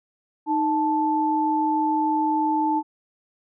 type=tone pair together; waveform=sine; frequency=310 / 876.8 Hz; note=D#4 / A5; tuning=-6 / -6 cents; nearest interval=octave + tritone; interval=1800 cents; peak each=-23 / -21 dBFS; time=0.46-2.83 s; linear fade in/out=50 ms; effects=none